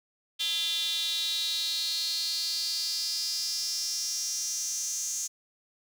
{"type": "tone with high-pass filter sweep", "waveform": "square", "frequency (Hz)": 184.8, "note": "F#3", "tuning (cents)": -2, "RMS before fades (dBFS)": -31, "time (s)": [0.39, 5.28], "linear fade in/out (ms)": 20, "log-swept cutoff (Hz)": [3400, 6500], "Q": 7.3, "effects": []}